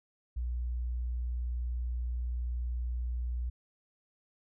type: tone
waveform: sine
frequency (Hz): 60.5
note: B1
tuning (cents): -35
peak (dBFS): -31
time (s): 0.36-3.5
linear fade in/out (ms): 10
effects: none